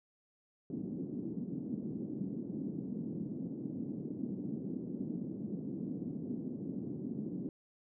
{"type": "band-pass noise", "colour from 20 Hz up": "pink", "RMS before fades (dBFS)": -40, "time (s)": [0.7, 7.49], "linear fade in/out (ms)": 2, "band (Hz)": [180, 300], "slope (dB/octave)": 24, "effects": []}